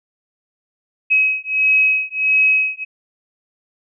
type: beating tone pair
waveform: sine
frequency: 2549 / 2550.5 Hz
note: D#7 / D#7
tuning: +41 / +42 cents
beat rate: 1.5 Hz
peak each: -16 dBFS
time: 1.1-2.85 s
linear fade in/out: 20 ms
effects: none